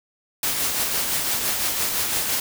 white noise with tremolo, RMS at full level -22 dBFS, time 0.43-2.4 s, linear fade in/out 2 ms, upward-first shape triangle, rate 5.9 Hz, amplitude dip 40%, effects none

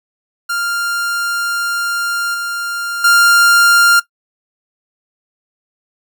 45% pulse tone with level steps, 1396.9 Hz, F6, in tune, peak -16 / -19 / -7 dBFS, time 0.49-4 s, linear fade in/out 10 ms, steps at 2.34 / 3.04 s, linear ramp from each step 5 ms, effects noise-tail reverb RT60 0.1 s tail -17 dB re dry

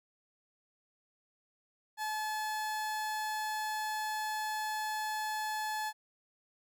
30% pulse tone, 860 Hz, A5, 40 cents flat, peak -31 dBFS, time 1.97-5.93 s, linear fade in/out 50 ms, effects none

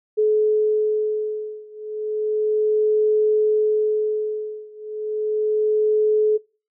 sine beating tone pair, 427.9 / 428.23 Hz, A4 / A4, -48 / -47 cents, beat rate 0.33 Hz, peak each -20 / -21 dBFS, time 0.17-6.38 s, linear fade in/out 20 ms, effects noise-tail reverb RT60 0.4 s tail -25 dB re dry

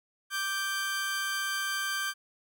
sawtooth tone pair together, 1174.7 / 1568 Hz, D6 / G6, 0 / 0 cents, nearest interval perfect fourth, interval 500 cents, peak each -33 / -27 dBFS, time 0.3-2.14 s, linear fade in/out 50 ms, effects none

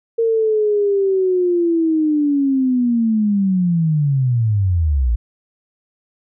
sine linear sweep, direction down, 460.8 to 54.2 Hz, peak -13 dBFS, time 0.18-5.16 s, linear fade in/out 10 ms, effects none

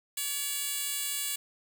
10% pulse tone with high-pass filter, 568 Hz, C#5, 42 cents sharp, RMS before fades -33 dBFS, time 0.17-1.36 s, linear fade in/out 5 ms, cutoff 5500 Hz, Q 0.55, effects none

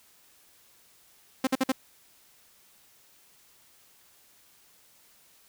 sawtooth tone bursts, 262.9 Hz, C4, 8 cents sharp, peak -18 dBFS, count 4, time 1.44-1.72 s, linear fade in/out 5 ms, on 31 ms, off 52 ms, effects white hiss -60 dBFS RMS until 5.48 s

